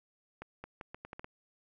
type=accelerating click train; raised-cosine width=0.5 ms; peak=-28 dBFS; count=8; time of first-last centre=0.42-1.244 s; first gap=220 ms; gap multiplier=0.78; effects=none